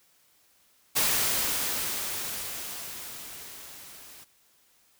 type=noise with level ramp; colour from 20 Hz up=white; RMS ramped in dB=-24 to -49 dBFS; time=0.95-4.25 s; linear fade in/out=20 ms; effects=white hiss -64 dBFS RMS until 4.99 s